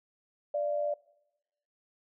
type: tone pair together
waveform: sine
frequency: 587.3 / 685.4 Hz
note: D5 / F5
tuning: 0 / -33 cents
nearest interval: minor third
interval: 267 cents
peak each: -28 / -37 dBFS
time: 0.54-0.94 s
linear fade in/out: 5 ms
effects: noise-tail reverb RT60 0.9 s tail -22 dB re dry